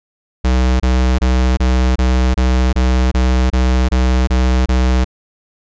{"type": "tone bursts", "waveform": "square", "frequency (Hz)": 63.2, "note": "B1", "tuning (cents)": 41, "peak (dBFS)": -11, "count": 12, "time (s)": [0.44, 5.046], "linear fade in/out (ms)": 10, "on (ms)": 360, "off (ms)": 26, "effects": ["resampled to 16000 Hz"]}